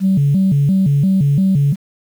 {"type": "tone with vibrato", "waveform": "sine", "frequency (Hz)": 164.81, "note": "E3", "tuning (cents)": 0, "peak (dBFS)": -9, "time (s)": [0, 1.76], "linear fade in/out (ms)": 50, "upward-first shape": "square", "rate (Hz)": 2.9, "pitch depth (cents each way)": 260, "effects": ["tanh soft clip ceiling -6 dBFS", "7-bit"]}